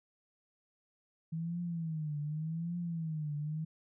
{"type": "tone with vibrato", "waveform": "sine", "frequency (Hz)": 160.1, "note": "D#3", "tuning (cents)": 50, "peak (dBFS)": -34, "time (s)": [1.32, 3.65], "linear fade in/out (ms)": 10, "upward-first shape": "triangle", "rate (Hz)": 0.86, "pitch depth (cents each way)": 160, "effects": []}